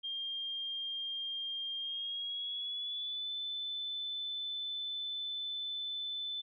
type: tone with pitch glide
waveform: sine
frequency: 3206 to 3516 Hz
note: G7 to A7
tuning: +38 to -2 cents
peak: -36 dBFS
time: 0.03-6.42 s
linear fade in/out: 20 ms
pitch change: +160 cents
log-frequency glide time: 1.78-3.31 s
effects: none